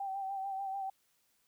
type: tone with vibrato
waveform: sine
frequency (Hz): 779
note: G5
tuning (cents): -11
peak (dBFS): -35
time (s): 0-0.9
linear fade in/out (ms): 5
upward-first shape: sine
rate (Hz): 6.8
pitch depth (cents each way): 36
effects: white hiss -74 dBFS RMS until 1.47 s